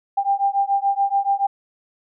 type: beating tone pair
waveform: sine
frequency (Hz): 791 / 798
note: G5 / G5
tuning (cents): +15 / +31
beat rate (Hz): 7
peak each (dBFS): -20 / -20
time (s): 0.17-1.47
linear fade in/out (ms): 10
effects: none